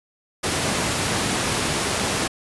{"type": "high-pass noise", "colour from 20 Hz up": "pink", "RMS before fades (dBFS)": -23, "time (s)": [0.43, 2.28], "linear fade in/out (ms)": 10, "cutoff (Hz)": 100, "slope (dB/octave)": 12, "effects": ["resampled to 24000 Hz"]}